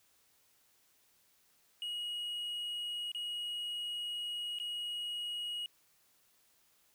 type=tone with dropouts; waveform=triangle; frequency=2895 Hz; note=F#7; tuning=38 cents flat; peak=-35 dBFS; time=1.82-5.66 s; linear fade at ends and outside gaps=1 ms; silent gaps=3.117-3.148 / 4.587-4.599 s; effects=white hiss -70 dBFS RMS until 6.94 s